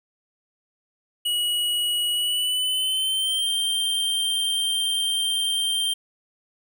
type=tone with pitch glide; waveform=square; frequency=2914 to 3159 Hz; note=F#7 to G7; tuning=-27 to +13 cents; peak=-22 dBFS; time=1.25-5.94 s; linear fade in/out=10 ms; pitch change=+140 cents; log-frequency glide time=2.12-3.48 s; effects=none